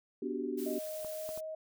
sine chord, G major seventh, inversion first, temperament equal with one note detuned, 246.9 / 291.6 / 370 / 392 Hz, B3 / D4 / F#4 / G4, 0 / -12 / 0 / 0 cents, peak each -39 dBFS, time 0.22-0.79 s, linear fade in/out 5 ms
blue noise, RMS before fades -47 dBFS, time 0.57-1.41 s, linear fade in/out 20 ms
sine tone with pitch glide, 622.3 to 630.6 Hz, D#5 to D#5, 0 to +23 cents, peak -38 dBFS, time 0.66-1.55 s, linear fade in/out 5 ms, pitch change +23 cents, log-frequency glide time 1.05-1.42 s
clicks, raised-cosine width 1 ms, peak -33 dBFS, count 3, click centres 1.047 / 1.291 / 1.376 s
effects none

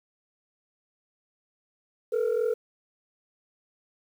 sine tone pair together, 440 / 483.7 Hz, A4 / B4, 0 / -36 cents, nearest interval major second, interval 164 cents, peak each -24 dBFS, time 2.12-2.54 s, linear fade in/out 10 ms, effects tanh soft clip ceiling -20 dBFS + 9-bit

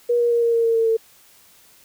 sine tone with pitch steps, 479.3 / 474.9 / 470.5 / 466.2 / 461.9 / 457.7 / 453.4 / 449.3 Hz, A#4 / A#4 / A#4 / A#4 / A#4 / A#4 / A#4 / A4, +48 / +32 / +16 / 0 / -16 / -32 / -48 / +36 cents, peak -15 dBFS, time 0.09-0.97 s, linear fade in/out 10 ms, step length 110 ms, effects white hiss -52 dBFS RMS until 1.84 s

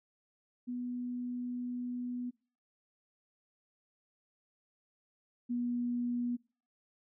sine tone pair in turn, 246 / 242.2 Hz, B3 / B3, -7 / -34 cents, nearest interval unison, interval 27 cents, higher first, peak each -35 / -31 dBFS, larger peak second, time 0.67-2.31 / 5.49-6.37 s, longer first, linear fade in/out 20 ms, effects noise-tail reverb RT60 0.4 s tail -24 dB re dry

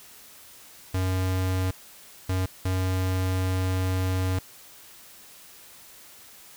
square tone bursts at uneven times, 93.1 Hz, F#2, 11 cents sharp, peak -24 dBFS, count 3, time 0.94-1.71 / 2.29-2.46 / 2.65-4.39 s, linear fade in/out 5 ms, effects white hiss -49 dBFS RMS until 6.56 s

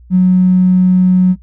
triangle tone with tanh clipping, 183.6 Hz, F#3, 13 cents flat, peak -5 dBFS, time 0.1-1.36 s, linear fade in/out 50 ms, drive 2 dB, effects noise-tail reverb RT60 0.1 s tail -22 dB re dry + added 60 Hz sine -37 dBFS peak until 1.42 s

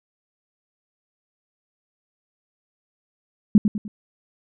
sine tone with echo, 208.5 Hz, G#3, 7 cents sharp, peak -7 dBFS, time 3.55-3.58 s, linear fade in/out 2 ms, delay 100 ms, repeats 3, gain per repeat -8 dB, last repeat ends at 3.88 s, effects none

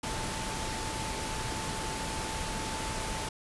sine tone in noise, 880 Hz, A5, in tune, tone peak -40 dBFS, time 0.03-3.29 s, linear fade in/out 5 ms, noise pink, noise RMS -35 dBFS, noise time 0.03-3.29 s, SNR -8 dB, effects resampled to 24000 Hz

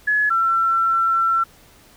sine tone pair in turn, 1698 / 1347.7 Hz, G#6 / E6, +38 / +38 cents, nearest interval major third, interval 400 cents, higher first, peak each -15 dBFS, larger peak neither, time 0.07-0.3 / 0.3-1.44 s, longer second, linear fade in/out 10 ms, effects pink hiss -50 dBFS RMS until 1.96 s

